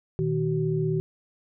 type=tone cluster; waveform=sine; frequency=121 / 156.7 / 377.7 Hz; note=B2 / D#3 / F#4; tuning=-35 / +13 / +36 cents; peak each=-31 / -25 / -27 dBFS; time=0.19-1 s; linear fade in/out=0 ms; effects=none